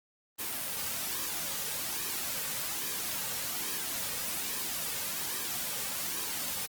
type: noise with flanger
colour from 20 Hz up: white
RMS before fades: -35 dBFS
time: 0.38-6.67 s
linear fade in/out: 20 ms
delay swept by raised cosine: 1.4 to 3 ms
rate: 1.2 Hz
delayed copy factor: -0.5
effects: Opus 24 kbps